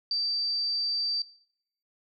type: tone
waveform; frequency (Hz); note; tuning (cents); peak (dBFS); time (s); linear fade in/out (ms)
sine; 4656; D8; -16; -25; 0.11-1.22; 2
effects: noise-tail reverb RT60 0.7 s tail -24 dB re dry